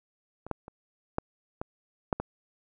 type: clicks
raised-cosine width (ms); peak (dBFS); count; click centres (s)
1; -27 / -15 / -29 / -13 / -19 / -11 / -17; 7; 0.466 / 0.513 / 0.681 / 1.184 / 1.615 / 2.128 / 2.2
effects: none